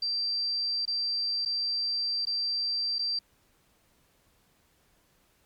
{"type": "tone with dropouts", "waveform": "sine", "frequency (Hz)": 4699, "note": "D8", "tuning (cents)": 0, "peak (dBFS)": -27, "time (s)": [0.02, 3.19], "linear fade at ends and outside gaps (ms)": 5, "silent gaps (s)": [[0.854, 0.877], [1.451, 1.458], [2.253, 2.269], [2.985, 2.991]], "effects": ["pink hiss -67 dBFS RMS until 5.45 s", "Opus 48 kbps"]}